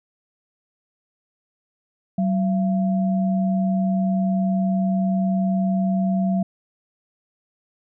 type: tone pair together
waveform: sine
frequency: 189.5 / 680 Hz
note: F#3 / F5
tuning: +42 / -46 cents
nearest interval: octave + minor seventh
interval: 2212 cents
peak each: -18 / -28 dBFS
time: 2.18-6.43 s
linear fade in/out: 5 ms
effects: none